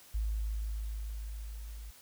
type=tone with level ramp; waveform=sine; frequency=53.4 Hz; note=G#1; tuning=49 cents sharp; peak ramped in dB=-29 to -42 dBFS; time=0.14-1.91 s; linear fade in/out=10 ms; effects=white hiss -57 dBFS RMS until 2.01 s